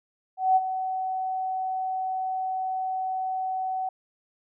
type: tone with ADSR envelope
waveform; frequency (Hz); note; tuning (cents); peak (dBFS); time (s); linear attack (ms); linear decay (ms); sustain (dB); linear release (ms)
sine; 753; F#5; +30; -15; 0.37-3.89; 190; 36; -11; 4
effects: none